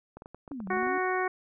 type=clicks; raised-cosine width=1 ms; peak=-30 dBFS; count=12; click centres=0.17 / 0.221 / 0.259 / 0.346 / 0.478 / 0.517 / 0.603 / 0.673 / 0.732 / 0.771 / 0.829 / 0.87 s
type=exponential two-way sweep; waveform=sine; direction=down then up; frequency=300 to 185 to 300 Hz; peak=-35 dBFS; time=0.51-0.98 s; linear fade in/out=2 ms; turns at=0.67 s
type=harmonic tone; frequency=370 Hz; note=F#4; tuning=in tune; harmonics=1 / 2 / 3 / 4 / 5 / 6; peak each=-30 / -32 / -33 / -35 / -35 / -39 dBFS; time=0.7-1.28 s; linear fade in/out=5 ms
effects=none